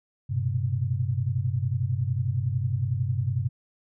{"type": "tone cluster", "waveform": "sine", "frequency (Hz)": [97.1, 119.5, 130.5], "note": ["G2", "A#2", "C3"], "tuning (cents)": [-16, 43, -4], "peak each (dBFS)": [-28, -29, -27], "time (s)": [0.29, 3.49], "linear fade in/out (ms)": 20, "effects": []}